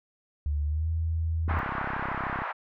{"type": "tone with pitch glide", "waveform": "sine", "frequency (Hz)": [73.42, 81.46], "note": ["D2", "E2"], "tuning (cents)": [0, -20], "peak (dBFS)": -25, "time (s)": [0.46, 1.59], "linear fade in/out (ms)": 0, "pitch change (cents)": 180, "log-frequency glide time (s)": [0.64, 0.89]}
{"type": "band-pass noise", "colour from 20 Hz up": "pink", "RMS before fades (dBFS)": -33, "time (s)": [1.48, 2.53], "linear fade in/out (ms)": 20, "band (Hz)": [790, 1700], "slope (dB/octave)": 24}
{"type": "click train", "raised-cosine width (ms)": 3, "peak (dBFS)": -23, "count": 32, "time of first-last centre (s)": [1.48, 2.419], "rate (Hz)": 33}
{"effects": []}